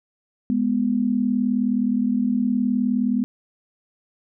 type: tone pair together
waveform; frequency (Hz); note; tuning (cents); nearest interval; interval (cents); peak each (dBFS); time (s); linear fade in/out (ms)
sine; 207.8 / 247.1; G#3 / B3; +1 / +1; minor third; 300; -22 / -20; 0.5-3.24; 0
effects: none